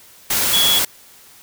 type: tone in noise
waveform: sine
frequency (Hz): 3361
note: G#7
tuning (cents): +20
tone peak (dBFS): -14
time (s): 0.53-0.79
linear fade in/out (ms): 5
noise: white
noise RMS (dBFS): -18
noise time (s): 0.3-0.85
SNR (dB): +1
effects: white hiss -46 dBFS RMS until 1.42 s